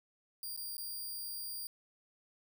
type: tone with dropouts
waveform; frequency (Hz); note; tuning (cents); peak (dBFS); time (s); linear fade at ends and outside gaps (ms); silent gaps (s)
5% pulse; 4783; D8; +31; -33; 0.43-1.67; 1; 0.564-0.575 / 0.768-0.78
effects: none